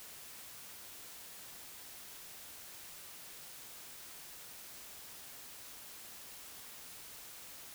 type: silence
effects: white hiss -51 dBFS RMS until 7.74 s